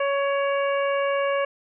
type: harmonic tone with a mistuned harmonic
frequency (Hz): 558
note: C#5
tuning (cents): +11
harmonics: 1 / 2 / 3 / 4 / 5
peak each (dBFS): -22 / -28 / -32 / -34 / -36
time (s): 0-1.45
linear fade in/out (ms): 5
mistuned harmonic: 4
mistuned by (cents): +23
effects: none